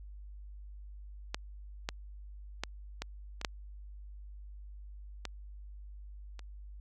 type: clicks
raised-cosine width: 0.2 ms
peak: -16 / -16 / -16 / -19 / -23 / -13 / -20 / -30 dBFS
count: 8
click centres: 1.345 / 1.889 / 2.636 / 3.02 / 3.414 / 3.448 / 5.253 / 6.393 s
effects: added 50 Hz sine -45 dBFS peak until 6.8 s